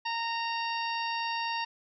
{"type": "harmonic tone with a mistuned harmonic", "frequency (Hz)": 924, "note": "A#5", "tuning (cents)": -16, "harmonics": [1, 2, 3, 4, 5, 6], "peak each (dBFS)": [-32, -38, -37, -43, -41, -44], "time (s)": [0.05, 1.65], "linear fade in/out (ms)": 10, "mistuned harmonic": 4, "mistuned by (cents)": 19, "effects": []}